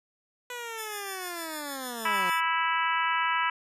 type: linear sweep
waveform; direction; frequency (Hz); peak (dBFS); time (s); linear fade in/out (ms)
10% pulse; down; 495.3 to 174.61; -27; 0.5-2.3; 2
type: tone with tremolo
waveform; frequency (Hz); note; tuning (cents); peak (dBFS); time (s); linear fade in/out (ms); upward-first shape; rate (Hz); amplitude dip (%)
5% pulse; 1740; A6; -20; -26; 0.77-2.41; 20; sine; 6.6; 50
type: harmonic tone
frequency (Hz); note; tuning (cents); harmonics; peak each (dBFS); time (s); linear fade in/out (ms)
328.2; E4; -8; 3 / 4 / 5 / 6 / 7 / 8 / 9; -28 / -30 / -32 / -34 / -35 / -36 / -37; 2.05-3.5; 5
effects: resampled to 32000 Hz